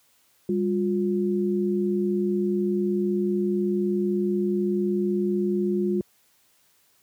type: tone pair together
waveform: sine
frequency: 199.5 / 355.5 Hz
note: G3 / F4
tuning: +31 / +31 cents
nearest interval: minor seventh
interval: 1000 cents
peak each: -24 dBFS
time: 0.49-6.01 s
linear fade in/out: 2 ms
effects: white hiss -63 dBFS RMS until 7.02 s + high-pass 60 Hz 12 dB/octave